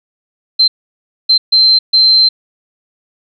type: tone bursts at uneven times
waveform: sine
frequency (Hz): 4115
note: C8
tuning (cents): -30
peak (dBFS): -5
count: 4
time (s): 0.59-0.68 / 1.29-1.38 / 1.52-1.79 / 1.93-2.29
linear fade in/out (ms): 10
effects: none